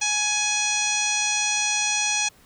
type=harmonic tone; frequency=837 Hz; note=G#5; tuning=13 cents sharp; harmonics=1 / 2 / 3 / 4 / 5 / 6 / 7 / 8 / 10; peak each=-31 / -34 / -26 / -31 / -32 / -37 / -26 / -29 / -35 dBFS; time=0.01-2.29 s; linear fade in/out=10 ms; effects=pink hiss -55 dBFS RMS until 2.45 s